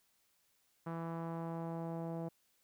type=tone with low-pass filter sweep; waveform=sawtooth; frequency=165.8 Hz; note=E3; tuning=10 cents sharp; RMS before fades=-41 dBFS; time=0.86-2.29 s; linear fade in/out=10 ms; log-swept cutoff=1200 to 680 Hz; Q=1.9; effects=white hiss -75 dBFS RMS until 2.63 s